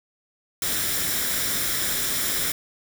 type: noise with comb filter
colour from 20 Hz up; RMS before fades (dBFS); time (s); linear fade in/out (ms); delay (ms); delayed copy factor
white; -25; 0.62-2.52; 2; 0.55; +0.5
effects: none